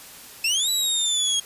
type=exponential two-way sweep; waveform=25% pulse; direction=up then down; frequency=2601 to 3949 to 3267 Hz; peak=-16 dBFS; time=0.44-1.4 s; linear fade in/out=5 ms; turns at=0.7 s; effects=white hiss -43 dBFS RMS until 1.45 s + resampled to 32000 Hz